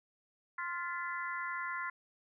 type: harmonic tone with a mistuned harmonic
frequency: 349.2 Hz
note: F4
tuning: in tune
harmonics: 3 / 4 / 5 / 6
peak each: -40 / -41 / -42 / -43 dBFS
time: 0.58-1.9 s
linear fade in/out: 5 ms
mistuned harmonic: 6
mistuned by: -67 cents
effects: none